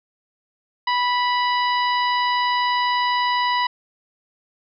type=harmonic tone; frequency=984 Hz; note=B5; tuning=7 cents flat; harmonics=1 / 2 / 3 / 4 / 5; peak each=-19 / -25 / -29 / -31 / -33 dBFS; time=0.87-3.67 s; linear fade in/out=5 ms; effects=none